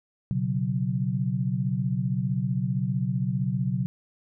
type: chord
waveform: sine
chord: B suspended second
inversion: none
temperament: just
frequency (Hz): 123.47 / 138.9 / 185.21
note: B2 / C#3 / F#3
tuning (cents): 0 / +4 / +2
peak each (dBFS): -28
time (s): 0.31-3.86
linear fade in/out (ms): 0
effects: none